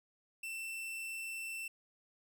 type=tone; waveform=45% pulse; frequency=2678 Hz; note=E7; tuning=27 cents sharp; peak=-40 dBFS; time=0.43-1.68 s; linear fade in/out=5 ms; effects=none